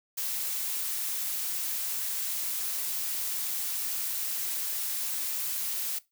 blue noise, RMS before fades -32 dBFS, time 0.17-5.99 s, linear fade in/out 10 ms, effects noise-tail reverb RT60 0.2 s tail -19 dB re dry

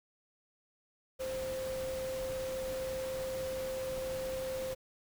sine tone in noise, 523.3 Hz, C5, in tune, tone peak -35 dBFS, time 1.19-4.75 s, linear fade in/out 20 ms, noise pink, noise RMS -45 dBFS, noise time 1.19-4.75 s, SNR +7 dB, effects none

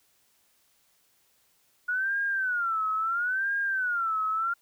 sine tone with vibrato, 1442 Hz, F#6, 45 cents flat, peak -25 dBFS, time 1.88-4.54 s, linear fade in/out 10 ms, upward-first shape sine, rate 0.74 Hz, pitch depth 200 cents each way, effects white hiss -67 dBFS RMS until 4.61 s

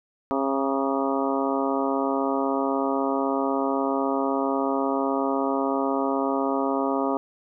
harmonic tone with a mistuned harmonic, 136.2 Hz, C#3, 30 cents flat, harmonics 2 / 3 / 4 / 5 / 6 / 7 / 8 / 9, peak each -26 / -29 / -30 / -30 / -34 / -31 / -35 / -33 dBFS, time 0.31-7.17 s, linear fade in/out 0 ms, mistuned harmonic 8, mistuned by +54 cents, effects none

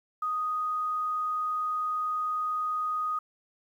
sine tone, 1244.5 Hz, D#6, in tune, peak -27 dBFS, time 0.22-3.19 s, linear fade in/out 5 ms, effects 10-bit

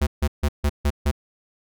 square tone bursts, 72.9 Hz, D2, 12 cents flat, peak -18 dBFS, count 6, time 0.01-1.114 s, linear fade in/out 10 ms, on 59 ms, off 150 ms, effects none

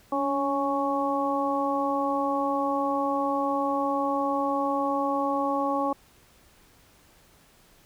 harmonic tone with a mistuned harmonic, 277.2 Hz, C#4, in tune, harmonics 1 / 2 / 3 / 4, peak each -29 / -29 / -29 / -29 dBFS, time 0.12-5.93 s, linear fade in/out 5 ms, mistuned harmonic 1, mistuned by +35 cents, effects pink hiss -58 dBFS RMS until 7.85 s

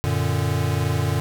square chord, Gb augmented, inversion none, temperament equal with one note detuned, 92.5 / 115.47 / 146.83 Hz, Gb2 / Bb2 / D3, 0 / -16 / 0 cents, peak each -25 dBFS, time 0.04-1.2 s, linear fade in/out 0 ms, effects none

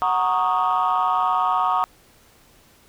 sine chord, D# minor seventh, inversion first, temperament equal, 740 / 932.3 / 1108.7 / 1244.5 Hz, F#5 / A#5 / C#6 / D#6, 0 / 0 / 0 / 0 cents, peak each -22 dBFS, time 0.02-1.84 s, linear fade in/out 0 ms, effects tanh soft clip ceiling -12 dBFS + pink hiss -54 dBFS RMS until 2.88 s

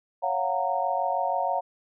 sine chord, Gb major seventh, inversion second, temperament just, 555 / 693.7 / 740 / 925 Hz, Db5 / F5 / Gb5 / Bb5, +2 / -12 / 0 / -14 cents, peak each -31 / -29 / -28 / -29 dBFS, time 0.22-1.61 s, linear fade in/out 20 ms, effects none

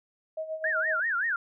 sine tone with tremolo, 633 Hz, D#5, 30 cents sharp, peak -29 dBFS, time 0.37-1 s, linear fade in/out 5 ms, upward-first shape sine, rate 7.8 Hz, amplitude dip 70%
sine tone with vibrato, 1604 Hz, G6, 39 cents sharp, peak -25 dBFS, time 0.64-1.36 s, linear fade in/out 2 ms, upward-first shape sine, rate 5.2 Hz, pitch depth 270 cents each way
effects none

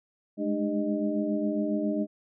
sine tone cluster, 204.3 / 211.6 / 301.1 / 397.6 / 618 Hz, G#3 / G#3 / D4 / G4 / D#5, -28 / +33 / +43 / +25 / -12 cents, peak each -35 / -30 / -29 / -37 / -33 dBFS, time 0.37-2.07 s, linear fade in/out 50 ms, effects none

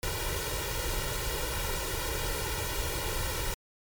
pink noise with comb filter, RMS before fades -32 dBFS, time 0.03-3.54 s, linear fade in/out 0 ms, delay 2.1 ms, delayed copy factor +1, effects MP3 96 kbps

